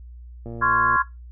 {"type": "click train", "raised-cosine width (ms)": 2, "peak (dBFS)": -23, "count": 59, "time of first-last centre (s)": [0.46, 0.96], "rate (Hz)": 116}
{"type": "chord", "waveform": "sine", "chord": "Db major seventh", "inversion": "third", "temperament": "just", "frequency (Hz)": [1039.4, 1108.7, 1385.9, 1663.1], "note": ["C6", "Db6", "F6", "Ab6"], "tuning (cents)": [-12, 0, -14, 2], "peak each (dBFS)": -22, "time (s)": [0.61, 1.03], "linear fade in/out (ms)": 20}
{"effects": ["noise-tail reverb RT60 0.2 s tail -17 dB re dry", "added 60 Hz sine -38 dBFS peak until 1.31 s"]}